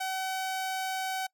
sawtooth tone, 758 Hz, F#5, 42 cents sharp, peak -27 dBFS, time 0-1.27 s, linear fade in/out 10 ms, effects noise-tail reverb RT60 0.1 s tail -24 dB re dry

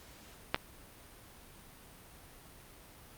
clicks, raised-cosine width 0.3 ms, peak -11 / -27 dBFS, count 2, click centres 0.545 / 0.56 s, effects pink hiss -55 dBFS RMS until 3.17 s + Opus 48 kbps

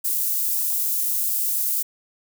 white high-pass noise, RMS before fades -23 dBFS, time 0.04-1.83 s, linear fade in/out 10 ms, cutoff 11000 Hz, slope 12 dB/octave, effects none

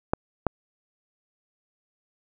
clicks, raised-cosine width 1 ms, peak -7 dBFS, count 2, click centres 0.135 / 0.467 s, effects none

